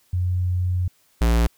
sine / square tone pair in turn, 90.3 / 57.71 Hz, F#2 / A#1, -42 / -17 cents, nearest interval minor sixth, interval 775 cents, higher first, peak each -19 / -16 dBFS, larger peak second, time 0.13-0.88 / 1.21-1.47 s, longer first, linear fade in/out 5 ms, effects white hiss -61 dBFS RMS until 1.57 s

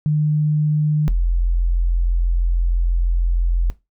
sine tone pair in turn, 151.3 / 43.09 Hz, D#3 / F1, -48 / -22 cents, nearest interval octave + minor seventh, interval 2174 cents, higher first, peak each -14 dBFS, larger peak neither, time 0.06-1.08 / 1.08-3.7 s, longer second, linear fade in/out 0 ms, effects noise-tail reverb RT60 0.2 s tail -17 dB re dry

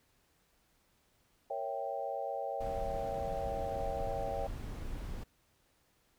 sine chord, A# diminished seventh, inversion none, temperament equal, 466.2 / 554.4 / 659.3 / 784 Hz, A#4 / C#5 / E5 / G5, 0 / 0 / 0 / 0 cents, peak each -44 / -39 / -41 / -39 dBFS, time 1.5-4.47 s, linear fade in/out 5 ms
brown noise, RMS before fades -41 dBFS, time 2.6-5.24 s, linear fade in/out 10 ms
effects pink hiss -72 dBFS RMS until 6.18 s

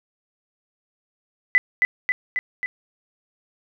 sine tone with echo, 2000 Hz, B6, 21 cents sharp, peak -11 dBFS, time 1.55-1.58 s, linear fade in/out 0 ms, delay 270 ms, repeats 4, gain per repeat -3 dB, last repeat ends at 2.66 s, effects none

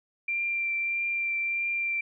sine tone with vibrato, 2366 Hz, D7, 12 cents sharp, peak -26 dBFS, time 0.28-2.01 s, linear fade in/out 5 ms, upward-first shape triangle, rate 1.6 Hz, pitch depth 14 cents each way, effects none

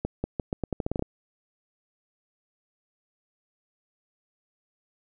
accelerating click train, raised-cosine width 2 ms, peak -14 dBFS, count 12, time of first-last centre 0.05-1.024 s, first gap 190 ms, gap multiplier 0.83, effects none

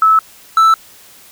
sine / triangle tone pair in turn, 1304 / 1319.9 Hz, E6 / E6, -19 / +2 cents, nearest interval unison, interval 21 cents, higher second, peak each -6 / -4 dBFS, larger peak second, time 0.02-0.19 / 0.57-0.74 s, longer neither, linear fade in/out 2 ms, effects white hiss -42 dBFS RMS until 1.31 s

